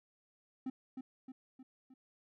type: tone with echo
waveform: triangle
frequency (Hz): 260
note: C4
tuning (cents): -11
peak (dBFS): -34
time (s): 0.66-0.7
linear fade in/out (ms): 5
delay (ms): 310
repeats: 4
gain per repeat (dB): -5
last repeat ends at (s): 1.94
effects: none